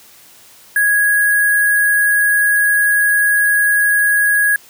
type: tone with sample-and-hold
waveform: sine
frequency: 1661.2 Hz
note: G#6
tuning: in tune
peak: -10 dBFS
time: 0.76-4.56 s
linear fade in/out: 2 ms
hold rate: 11025 Hz
effects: white hiss -44 dBFS RMS until 4.69 s + high-pass 60 Hz 12 dB/octave

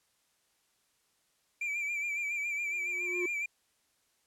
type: tone with vibrato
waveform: triangle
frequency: 2347 Hz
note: D7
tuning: 2 cents flat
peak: -30 dBFS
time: 1.61-3.46 s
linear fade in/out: 5 ms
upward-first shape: sine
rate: 7.2 Hz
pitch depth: 50 cents each way
type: tone with exponential growth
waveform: triangle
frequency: 356.6 Hz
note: F4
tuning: 36 cents sharp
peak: -28 dBFS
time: 2.61-3.26 s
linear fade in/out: 5 ms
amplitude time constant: 140 ms
effects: white hiss -73 dBFS RMS until 4.26 s + low-pass 11000 Hz 12 dB/octave

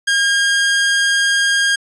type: tone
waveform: sawtooth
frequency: 1618 Hz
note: G#6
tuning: 46 cents flat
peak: -9 dBFS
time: 0.07-1.76 s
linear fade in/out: 10 ms
effects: resampled to 22050 Hz

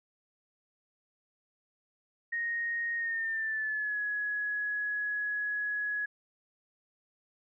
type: tone with pitch glide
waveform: sine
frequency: 1864.7 to 1680.6 Hz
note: A#6 to G#6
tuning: 0 to +20 cents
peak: -30 dBFS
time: 2.32-6.06 s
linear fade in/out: 10 ms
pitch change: -180 cents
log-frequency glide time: 2.96-3.99 s
effects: none

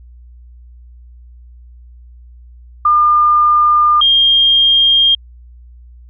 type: tone pair in turn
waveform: sine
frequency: 1205 / 3217 Hz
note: D6 / G7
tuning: +44 / +44 cents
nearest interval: octave + perfect fourth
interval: 1700 cents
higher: second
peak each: -7 dBFS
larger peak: neither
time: 2.85-4.01 / 4.01-5.15 s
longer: first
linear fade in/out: 5 ms
effects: added 60 Hz sine -36 dBFS peak until 6.09 s

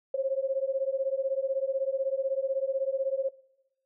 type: beating tone pair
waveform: sine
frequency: 530 / 546 Hz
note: C5 / C#5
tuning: +22 / -26 cents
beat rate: 16 Hz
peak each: -29 dBFS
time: 0.14-3.29 s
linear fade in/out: 5 ms
effects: noise-tail reverb RT60 0.9 s tail -22 dB re dry

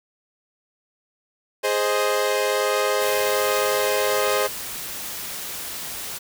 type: chord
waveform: sawtooth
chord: Ab major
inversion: none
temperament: equal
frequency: 415.3 / 523.3 / 622.3 Hz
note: Ab4 / C5 / Eb5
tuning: 0 / 0 / 0 cents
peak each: -20 / -19 / -22 dBFS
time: 1.63-4.48 s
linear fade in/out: 20 ms
type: noise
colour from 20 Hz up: white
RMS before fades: -32 dBFS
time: 3-6.19 s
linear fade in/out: 20 ms
effects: none

